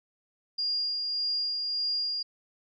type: tone with tremolo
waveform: sine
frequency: 4824 Hz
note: D8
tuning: 46 cents sharp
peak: -26 dBFS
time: 0.58-2.23 s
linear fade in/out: 10 ms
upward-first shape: sine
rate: 1.7 Hz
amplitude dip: 30%
effects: none